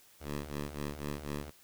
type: ring-modulated tone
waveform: 10% pulse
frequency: 73.42 Hz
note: D2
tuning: in tune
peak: -26 dBFS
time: 0.2-1.51 s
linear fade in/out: 20 ms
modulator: 71.4 Hz
effects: white hiss -61 dBFS RMS until 1.63 s